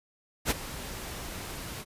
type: noise with ADSR envelope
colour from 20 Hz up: pink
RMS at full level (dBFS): -24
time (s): 0.45-1.85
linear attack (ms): 56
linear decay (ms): 23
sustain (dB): -15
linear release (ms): 48
effects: resampled to 32000 Hz